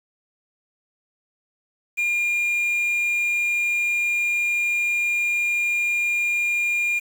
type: tone with quantisation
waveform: triangle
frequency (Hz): 2411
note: D7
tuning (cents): +45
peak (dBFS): -18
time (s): 1.97-7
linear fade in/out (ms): 20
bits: 7
effects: none